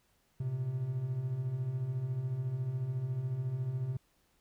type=beating tone pair; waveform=triangle; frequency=116.54 / 130.54 Hz; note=A#2 / C3; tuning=0 / -4 cents; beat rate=14 Hz; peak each=-38 / -31 dBFS; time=0.4-3.97 s; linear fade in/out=5 ms; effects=pink hiss -72 dBFS RMS until 4.4 s